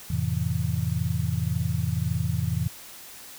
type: chord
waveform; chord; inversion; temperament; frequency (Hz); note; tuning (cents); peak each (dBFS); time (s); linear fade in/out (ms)
sine; F major seventh; none; just; 87.31 / 109.13 / 130.96 / 163.7; F2 / A2 / C3 / E3; 0 / -14 / +2 / -12; -29; 0.1-2.68; 5
effects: white hiss -44 dBFS RMS until 3.38 s